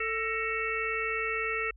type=harmonic tone with a mistuned harmonic; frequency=444.1 Hz; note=A4; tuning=16 cents sharp; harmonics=1 / 3 / 4 / 5 / 6; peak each=-35 / -35 / -35 / -35 / -35 dBFS; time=0-1.71 s; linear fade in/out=5 ms; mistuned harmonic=4; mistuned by=+95 cents; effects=added 50 Hz sine -50 dBFS peak until 1.76 s

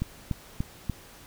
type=click train; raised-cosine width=5 ms; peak=-15 dBFS; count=4; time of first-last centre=0.02-0.897 s; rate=3.42 Hz; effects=pink hiss -50 dBFS RMS until 1.26 s

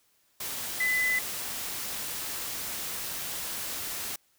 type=tone in noise; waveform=sine; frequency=2009 Hz; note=B6; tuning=29 cents sharp; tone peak=-24 dBFS; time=0.8-1.19 s; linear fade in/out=5 ms; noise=white; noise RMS=-35 dBFS; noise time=0.4-4.16 s; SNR=+8 dB; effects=white hiss -68 dBFS RMS until 4.38 s

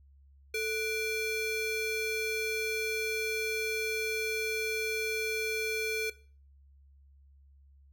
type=ring-modulated tone; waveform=square; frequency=960 Hz; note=B5; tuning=49 cents flat; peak=-28 dBFS; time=0.54-6.1 s; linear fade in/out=5 ms; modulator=1400 Hz; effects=noise-tail reverb RT60 0.4 s tail -18 dB re dry + added 69 Hz sine -56 dBFS peak until 7.92 s

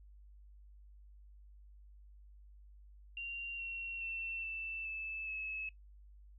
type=tone with pitch steps; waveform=sine; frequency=2768 / 2731 / 2695 / 2660 / 2625 / 2590 Hz; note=F7 / F7 / E7 / E7 / E7 / E7; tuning=-16 / -39 / +38 / +15 / -8 / -31 cents; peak=-39 dBFS; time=3.17-5.69 s; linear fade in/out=2 ms; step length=420 ms; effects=noise-tail reverb RT60 0.1 s tail -18 dB re dry + added 50 Hz sine -55 dBFS peak until 6.38 s

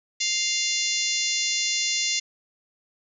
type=harmonic tone; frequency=698.5 Hz; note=F5; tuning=in tune; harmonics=3 / 4 / 5 / 6 / 7 / 8 / 9 / 10; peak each=-31 / -31 / -31 / -31 / -31 / -31 / -31 / -31 dBFS; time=0.2-2.2 s; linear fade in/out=10 ms; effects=none

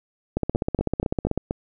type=two click trains; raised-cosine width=2 ms; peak=-9 / -10 dBFS; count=17 / 5; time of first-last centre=0.37-1.376 / 0.55-1.509 s; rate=15.9 / 4.17 Hz; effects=none

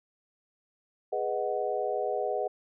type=chord; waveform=sine; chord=G# minor seventh; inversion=none; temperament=equal; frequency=415.3 / 493.9 / 622.3 / 740 Hz; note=G#4 / B4 / D#5 / F#5; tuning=0 / 0 / 0 / 0 cents; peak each=-33 dBFS; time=1.12-2.48 s; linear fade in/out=10 ms; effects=none

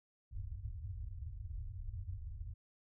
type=low-pass noise; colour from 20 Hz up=white; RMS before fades=-44 dBFS; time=0.31-2.54 s; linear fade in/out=10 ms; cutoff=110 Hz; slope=96 dB/octave; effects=none

